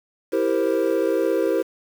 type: chord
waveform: triangle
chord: C dominant seventh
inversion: first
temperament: equal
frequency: 329.6 / 392 / 466.2 / 523.3 Hz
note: E4 / G4 / Bb4 / C5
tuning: 0 / 0 / 0 / 0 cents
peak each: -22 dBFS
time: 0.32-1.63 s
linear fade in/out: 20 ms
effects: 7-bit